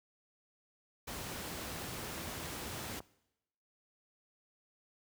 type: noise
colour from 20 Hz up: pink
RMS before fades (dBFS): -42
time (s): 1.07-3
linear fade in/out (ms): 10
type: clicks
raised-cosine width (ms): 1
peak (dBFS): -31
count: 2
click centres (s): 2.178 / 3.004
effects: noise-tail reverb RT60 0.9 s tail -22 dB re dry + high-pass 60 Hz 12 dB/octave